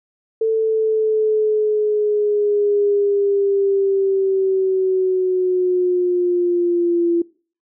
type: linear sweep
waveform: sine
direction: down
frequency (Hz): 445.6 to 339.7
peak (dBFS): -14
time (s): 0.41-7.22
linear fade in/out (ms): 5
effects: noise-tail reverb RT60 0.4 s tail -22 dB re dry